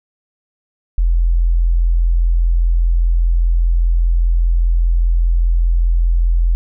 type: tone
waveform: sine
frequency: 42.49 Hz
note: F1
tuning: 47 cents flat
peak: -10 dBFS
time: 0.98-6.55 s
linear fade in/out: 0 ms
effects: none